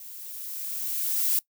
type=noise with level ramp; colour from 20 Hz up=violet; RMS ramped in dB=-43 to -23 dBFS; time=0-1.39 s; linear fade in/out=2 ms; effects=noise-tail reverb RT60 0.1 s tail -21 dB re dry